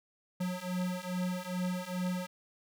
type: beating tone pair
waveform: square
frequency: 180.2 / 182.6 Hz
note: F#3 / F#3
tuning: -45 / -23 cents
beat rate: 2.4 Hz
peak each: -37 / -36 dBFS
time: 0.4-2.27 s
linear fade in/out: 10 ms
effects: none

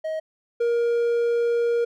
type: tone pair in turn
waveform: triangle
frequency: 632 / 471.1 Hz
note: D#5 / A#4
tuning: +27 / +18 cents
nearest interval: perfect fourth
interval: 509 cents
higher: first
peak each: -23 / -17 dBFS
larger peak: second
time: 0.04-0.2 / 0.6-1.85 s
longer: second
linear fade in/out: 10 ms
effects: none

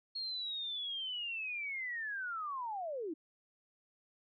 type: linear sweep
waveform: sine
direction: down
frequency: 4289 to 293.7 Hz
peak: -37 dBFS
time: 0.15-3.14 s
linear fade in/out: 10 ms
effects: none

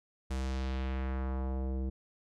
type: tone with low-pass filter sweep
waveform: square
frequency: 65.5 Hz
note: C2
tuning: 2 cents sharp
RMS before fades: -34 dBFS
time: 0.3-1.9 s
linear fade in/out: 10 ms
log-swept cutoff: 9200 to 360 Hz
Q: 1.2
effects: none

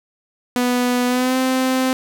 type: tone with pitch glide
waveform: sawtooth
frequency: 246.9 to 259.3 Hz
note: B3 to C4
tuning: 0 to -15 cents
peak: -12 dBFS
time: 0.56-1.93 s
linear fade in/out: 0 ms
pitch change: +85 cents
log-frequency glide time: 1.07-1.37 s
effects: none

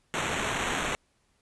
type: noise with sample-and-hold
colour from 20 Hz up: white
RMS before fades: -30 dBFS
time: 0.14-0.95 s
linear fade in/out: 0 ms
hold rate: 4900 Hz
effects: pink hiss -70 dBFS RMS until 1.41 s + resampled to 24000 Hz

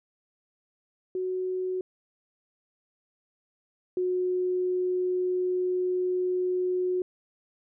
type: tone pair in turn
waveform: sine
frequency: 370 / 364.7 Hz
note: F#4 / F#4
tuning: 0 / -25 cents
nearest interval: unison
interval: 25 cents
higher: first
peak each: -27 / -24 dBFS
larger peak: second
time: 1.15-1.81 / 3.97-7.02 s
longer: second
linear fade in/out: 2 ms
effects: none

